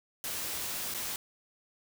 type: noise with dropouts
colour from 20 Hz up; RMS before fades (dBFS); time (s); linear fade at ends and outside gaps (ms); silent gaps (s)
white; -36; 0.24-1.16; 1; 0.94-0.946
effects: none